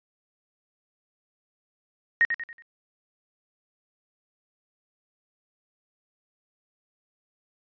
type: tone with echo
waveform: sine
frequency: 1864.7 Hz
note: A#6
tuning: in tune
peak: -15 dBFS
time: 2.21-2.25 s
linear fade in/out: 0 ms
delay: 93 ms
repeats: 4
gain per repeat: -8 dB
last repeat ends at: 2.622 s
effects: tanh soft clip ceiling -11 dBFS + resampled to 11025 Hz